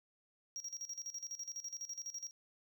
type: tone with tremolo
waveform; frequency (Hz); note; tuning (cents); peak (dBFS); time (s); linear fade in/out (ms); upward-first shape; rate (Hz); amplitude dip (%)
triangle; 5640; F8; +16; -39; 0.56-2.31; 0; square; 12; 80
effects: none